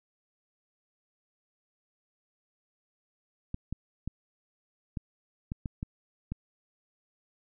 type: clicks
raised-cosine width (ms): 5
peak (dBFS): -21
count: 8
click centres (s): 3.544 / 3.726 / 4.076 / 4.972 / 5.519 / 5.658 / 5.829 / 6.32
effects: none